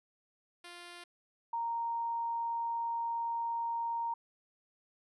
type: tone pair in turn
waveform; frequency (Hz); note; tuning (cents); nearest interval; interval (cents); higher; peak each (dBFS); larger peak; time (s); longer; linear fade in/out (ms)
5% pulse / sine; 349.2 / 929.3; F4 / A#5; 0 / -6; octave + perfect fourth; 1694; second; -36 / -32; second; 0.64-1.04 / 1.53-4.14; second; 5
effects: resampled to 24000 Hz